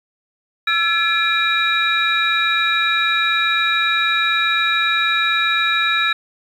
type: tone cluster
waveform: sine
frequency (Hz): 1337 / 1710 / 2386 / 3822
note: E6 / A6 / D7 / A#7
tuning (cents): +24 / -50 / +27 / +43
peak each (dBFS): -20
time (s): 0.67-6.13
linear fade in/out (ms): 5
effects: tanh soft clip ceiling -4 dBFS + 8-bit